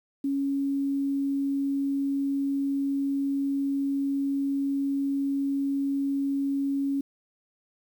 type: tone with quantisation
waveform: sine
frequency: 277.2 Hz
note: C#4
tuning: in tune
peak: -24 dBFS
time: 0.24-7.01 s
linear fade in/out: 5 ms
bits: 9
effects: none